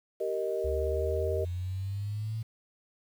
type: chord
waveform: sine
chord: Eb major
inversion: first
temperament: just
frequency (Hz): 388.9 / 466.7 / 622.3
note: G4 / Bb4 / Eb5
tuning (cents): -14 / +2 / 0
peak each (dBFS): -33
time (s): 0.2-1.45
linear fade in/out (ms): 10
type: exponential sweep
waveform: sine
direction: up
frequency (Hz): 70.2 to 113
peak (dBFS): -31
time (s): 0.64-2.43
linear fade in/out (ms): 10
effects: 9-bit